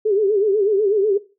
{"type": "tone with vibrato", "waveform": "sine", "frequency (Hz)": 410, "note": "G#4", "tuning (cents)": -22, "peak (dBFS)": -14, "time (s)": [0.05, 1.18], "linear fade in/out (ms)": 10, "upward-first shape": "sine", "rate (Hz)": 8.1, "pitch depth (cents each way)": 120, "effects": ["noise-tail reverb RT60 0.3 s tail -17 dB re dry"]}